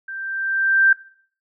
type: tone with level ramp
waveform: sine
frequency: 1570 Hz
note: G6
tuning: 2 cents sharp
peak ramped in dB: -29 to -9 dBFS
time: 0.08-0.93 s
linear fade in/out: 5 ms
effects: noise-tail reverb RT60 0.5 s tail -19 dB re dry